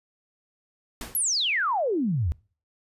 pink noise with exponential decay, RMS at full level -33 dBFS, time 1.01-1.3 s, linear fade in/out 2 ms, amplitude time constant 61 ms
sine exponential sweep, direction down, 12000 to 70.9 Hz, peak -22 dBFS, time 1.15-2.32 s, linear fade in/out 0 ms
effects noise-tail reverb RT60 0.4 s tail -23 dB re dry + resampled to 32000 Hz

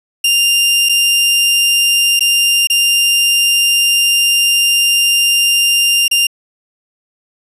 sawtooth tone with dropouts, 2794 Hz, F7, in tune, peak -6 dBFS, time 0.24-6.27 s, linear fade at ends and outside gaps 5 ms, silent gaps 0.889-0.893 / 2.194-2.206 / 2.672-2.699 / 6.081-6.112 s, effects resampled to 32000 Hz

